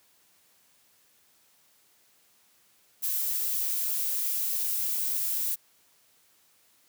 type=noise; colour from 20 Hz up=violet; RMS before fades=-29 dBFS; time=3.02-5.56 s; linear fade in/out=20 ms; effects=white hiss -64 dBFS RMS until 6.88 s + high-pass 80 Hz 12 dB/octave